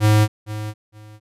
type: tone with echo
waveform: square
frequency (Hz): 106.7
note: G#2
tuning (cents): +47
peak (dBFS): -12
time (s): 0-0.28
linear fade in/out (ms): 50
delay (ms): 460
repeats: 2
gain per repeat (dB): -14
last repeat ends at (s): 1.2
effects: resampled to 32000 Hz